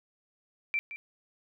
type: tone with echo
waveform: sine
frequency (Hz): 2345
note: D7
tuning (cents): -3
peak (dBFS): -26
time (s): 0.74-0.79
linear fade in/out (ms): 0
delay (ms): 170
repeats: 1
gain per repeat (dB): -12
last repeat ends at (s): 0.96
effects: none